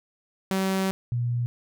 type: tone pair in turn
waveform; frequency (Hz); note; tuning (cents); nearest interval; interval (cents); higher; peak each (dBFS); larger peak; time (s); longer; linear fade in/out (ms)
sawtooth / sine; 191.1 / 120.39; G3 / B2; -44 / -44; minor sixth; 800; first; -19 / -23; first; 0.51-0.91 / 1.12-1.46; first; 0
effects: none